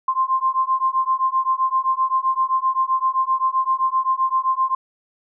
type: beating tone pair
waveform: sine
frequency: 1046.5 / 1054.2 Hz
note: C6 / C6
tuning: 0 / +13 cents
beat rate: 7.7 Hz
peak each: -20 dBFS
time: 0.08-4.75 s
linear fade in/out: 5 ms
effects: none